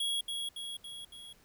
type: tone with echo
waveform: square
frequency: 3322 Hz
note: G#7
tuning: in tune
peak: -31 dBFS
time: 0-0.21 s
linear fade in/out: 5 ms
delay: 280 ms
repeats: 4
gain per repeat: -4 dB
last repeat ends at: 1.33 s
effects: pink hiss -64 dBFS RMS until 1.44 s